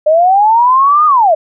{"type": "linear two-way sweep", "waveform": "sine", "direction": "up then down", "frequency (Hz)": [597, 1244.5, 597], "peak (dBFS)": -5, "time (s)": [0.06, 1.35], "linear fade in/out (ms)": 10, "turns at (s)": 1.06, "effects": []}